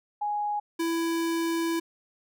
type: tone pair in turn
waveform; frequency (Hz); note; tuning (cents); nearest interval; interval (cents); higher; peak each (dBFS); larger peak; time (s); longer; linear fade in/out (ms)
sine / square; 830.6 / 332.1; G#5 / E4; 0 / +13; octave + major third; 1587; first; -26; neither; 0.21-0.6 / 0.79-1.8; second; 10
effects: none